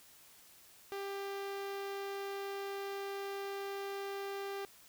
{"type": "tone with notch filter", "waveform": "sawtooth", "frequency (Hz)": 396, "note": "G4", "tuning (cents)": 18, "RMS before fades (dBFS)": -41, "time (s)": [0.92, 4.65], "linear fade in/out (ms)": 0, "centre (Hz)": 8900, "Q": 0.65, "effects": ["white hiss -60 dBFS RMS until 4.88 s"]}